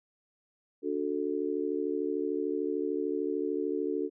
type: chord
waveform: sine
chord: D major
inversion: none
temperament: just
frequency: 293.7 / 367.1 / 440.5 Hz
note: D4 / F#4 / A4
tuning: 0 / -14 / +2 cents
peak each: -33 dBFS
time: 0.82-4.1 s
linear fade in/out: 50 ms
effects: none